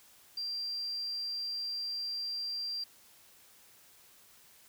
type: tone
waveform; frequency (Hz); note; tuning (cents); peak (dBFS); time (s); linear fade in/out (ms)
sine; 4725; D8; +10; -34; 0.37-2.84; 5
effects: white hiss -60 dBFS RMS until 4.68 s